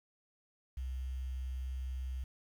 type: tone with quantisation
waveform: sine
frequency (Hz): 64.4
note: C2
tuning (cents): -27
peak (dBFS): -36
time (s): 0.77-2.24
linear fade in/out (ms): 5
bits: 10
effects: none